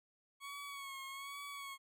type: tone with vibrato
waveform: 20% pulse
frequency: 1108.7 Hz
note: C#6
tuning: in tune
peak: -40 dBFS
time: 0.4-1.78 s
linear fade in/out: 50 ms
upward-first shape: sine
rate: 1.2 Hz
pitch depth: 45 cents each way
effects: none